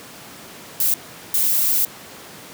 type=noise bursts at uneven times; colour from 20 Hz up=violet; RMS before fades=-18 dBFS; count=2; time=0.8-0.94 / 1.34-1.85 s; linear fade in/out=2 ms; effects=pink hiss -39 dBFS RMS until 2.53 s + high-pass 150 Hz 12 dB/octave